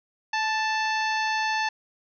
harmonic tone with a mistuned harmonic, 881 Hz, A5, 2 cents sharp, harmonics 1 / 2 / 3 / 4 / 5 / 6 / 7, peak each -26 / -28 / -32 / -39 / -36 / -42 / -42 dBFS, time 0.33-1.69 s, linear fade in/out 5 ms, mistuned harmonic 1, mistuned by -23 cents, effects none

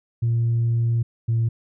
sine tone pair in turn, 116.54 / 114.67 Hz, A#2 / A#2, 0 / -28 cents, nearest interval unison, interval 28 cents, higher first, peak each -16 dBFS, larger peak neither, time 0.22-1.03 / 1.28-1.49 s, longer first, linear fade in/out 10 ms, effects tanh soft clip ceiling -15 dBFS

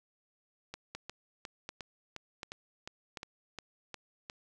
two click trains, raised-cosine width 0.2 ms, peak -23 / -24 dBFS, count 4 / 11, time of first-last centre 0.95-3.172 / 0.74-4.299 s, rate 1.35 / 2.81 Hz, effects none

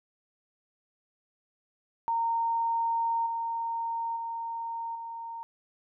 sine tone with level steps, 921 Hz, A#5, 21 cents flat, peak -25 / -29 / -32 / -36 dBFS, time 2.08-5.43 s, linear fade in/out 0 ms, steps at 3.26 / 4.16 / 4.95 s, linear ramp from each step 5 ms, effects none

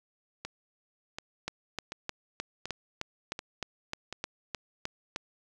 two click trains, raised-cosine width 0.2 ms, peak -16 / -20 dBFS, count 13 / 6, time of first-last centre 1.48-5.161 / 0.45-4.126 s, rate 3.26 / 1.36 Hz, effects none

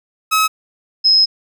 sawtooth / sine tone pair in turn, 1282 / 5128 Hz, E6 / E8, -49 / -49 cents, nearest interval 2 octaves, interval 2400 cents, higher second, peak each -8 dBFS, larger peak neither, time 0.31-0.48 / 1.04-1.26 s, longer second, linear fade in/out 20 ms, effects none

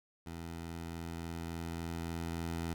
15% pulse tone with level ramp, 83.5 Hz, E2, 23 cents sharp, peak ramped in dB -36 to -29 dBFS, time 0.26-2.74 s, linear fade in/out 5 ms, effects none

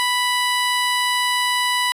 15% pulse tone, 987.8 Hz, B5, in tune, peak -11 dBFS, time 0-1.92 s, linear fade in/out 0 ms, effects resampled to 32000 Hz

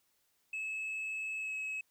sine tone with pitch glide, 2594 to 2570 Hz, E7 to E7, -28 to -45 cents, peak -33 dBFS, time 0.53-1.81 s, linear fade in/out 5 ms, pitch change -17 cents, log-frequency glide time 1.38-1.53 s, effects tanh soft clip ceiling -35 dBFS + white hiss -75 dBFS RMS until 1.9 s

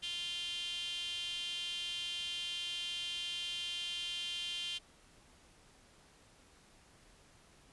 sawtooth tone with high-pass filter, 349.2 Hz, F4, in tune, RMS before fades -40 dBFS, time 0.02-4.79 s, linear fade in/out 20 ms, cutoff 3100 Hz, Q 8.5, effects pink hiss -63 dBFS RMS until 7.72 s + resampled to 24000 Hz

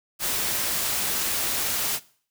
white noise, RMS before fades -26 dBFS, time 0.19-2 s, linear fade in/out 50 ms, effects noise-tail reverb RT60 0.5 s tail -20 dB re dry

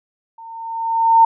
sine tone with level ramp, 910 Hz, A#5, 42 cents flat, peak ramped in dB -35 to -5 dBFS, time 0.38-1.25 s, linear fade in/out 5 ms, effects none

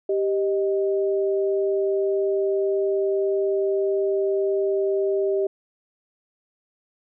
sine tone pair together, 392 / 622.3 Hz, G4 / D#5, 0 / 0 cents, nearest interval minor sixth, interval 800 cents, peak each -20 / -27 dBFS, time 0.09-5.47 s, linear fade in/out 5 ms, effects none

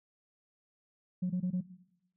sine tone bursts, 181.3 Hz, F#3, 35 cents flat, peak -27 dBFS, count 4, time 1.22-1.61 s, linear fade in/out 10 ms, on 81 ms, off 22 ms, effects noise-tail reverb RT60 0.9 s tail -18 dB re dry + tanh soft clip ceiling -26 dBFS

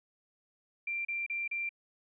sine tone bursts, 2365 Hz, D7, 12 cents sharp, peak -32 dBFS, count 4, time 0.87-1.692 s, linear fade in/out 5 ms, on 180 ms, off 34 ms, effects none

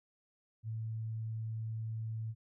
sine tone, 111.3 Hz, A2, 20 cents sharp, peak -36 dBFS, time 0.63-2.35 s, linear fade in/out 50 ms, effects none

